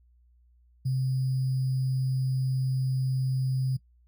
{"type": "tone with sample-and-hold", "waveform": "sine", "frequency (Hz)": 130.81, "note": "C3", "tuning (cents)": 0, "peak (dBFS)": -24, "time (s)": [0.85, 3.77], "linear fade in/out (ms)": 10, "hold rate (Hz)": 4900, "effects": ["noise-tail reverb RT60 0.1 s tail -19 dB re dry", "added 60 Hz sine -58 dBFS peak until 4.07 s"]}